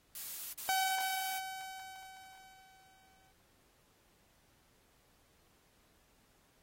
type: noise bursts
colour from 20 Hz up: blue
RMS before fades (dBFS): -43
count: 3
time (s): 0.15-1.384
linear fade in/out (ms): 2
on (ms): 380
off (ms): 47
type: tone with exponential decay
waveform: sawtooth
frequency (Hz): 761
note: F#5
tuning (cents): +48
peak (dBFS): -25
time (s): 0.69-3.32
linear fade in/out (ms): 0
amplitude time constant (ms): 570
effects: pink hiss -70 dBFS RMS until 6.62 s + AAC 48 kbps